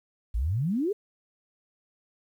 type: exponential sweep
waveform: sine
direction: up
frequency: 50.1 to 440 Hz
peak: -24 dBFS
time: 0.34-0.93 s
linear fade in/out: 10 ms
effects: 10-bit